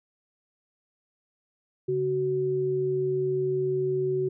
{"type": "tone pair together", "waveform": "sine", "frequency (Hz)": [140.2, 374.3], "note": ["C#3", "F#4"], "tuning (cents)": [20, 20], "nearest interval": "octave + perfect fourth", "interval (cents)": 1700, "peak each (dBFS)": [-32, -24], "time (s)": [1.88, 4.29], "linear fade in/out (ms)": 10, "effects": []}